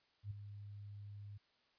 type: tone with ADSR envelope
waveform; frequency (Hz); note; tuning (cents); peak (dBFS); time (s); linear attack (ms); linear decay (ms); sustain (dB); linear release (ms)
sine; 102.2; G#2; -27; -39; 0.23-1.38; 77; 11; -9; 12
effects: white hiss -75 dBFS RMS until 1.78 s + resampled to 11025 Hz